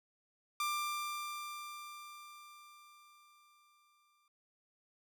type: tone with exponential decay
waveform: sawtooth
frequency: 1187 Hz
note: D6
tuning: 18 cents sharp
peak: -29 dBFS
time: 0.6-4.28 s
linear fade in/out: 2 ms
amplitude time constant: 800 ms
effects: none